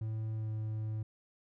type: tone with pitch glide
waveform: triangle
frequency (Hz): 110 to 108.8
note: A2 to A2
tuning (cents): 0 to -19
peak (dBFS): -32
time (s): 0.01-1.03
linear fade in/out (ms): 5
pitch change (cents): -19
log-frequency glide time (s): 0.35-0.49
effects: none